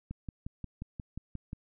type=click train; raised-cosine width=5 ms; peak=-26 dBFS; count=9; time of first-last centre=0.11-1.531 s; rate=5.63 Hz; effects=none